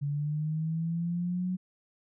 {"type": "linear sweep", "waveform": "sine", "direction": "up", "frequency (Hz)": [141.7, 185], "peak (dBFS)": -28, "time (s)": [0.01, 1.57], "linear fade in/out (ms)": 20, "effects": []}